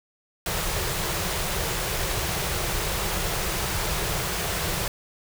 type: band-stop noise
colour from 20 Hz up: pink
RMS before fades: -27 dBFS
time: 0.46-4.88 s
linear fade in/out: 2 ms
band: 200 to 320 Hz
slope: 96 dB/octave
effects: none